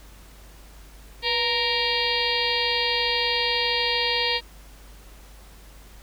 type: harmonic tone with a mistuned harmonic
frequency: 466.2 Hz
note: A#4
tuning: in tune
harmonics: 1 / 2 / 4 / 5 / 6 / 7 / 8 / 9 / 10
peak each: -30 / -30 / -30 / -30 / -30 / -30 / -30 / -30 / -30 dBFS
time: 1.22-4.41 s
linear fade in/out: 50 ms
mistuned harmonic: 1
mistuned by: +74 cents
effects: added 50 Hz sine -45 dBFS peak until 6.02 s + pink hiss -51 dBFS RMS until 6.02 s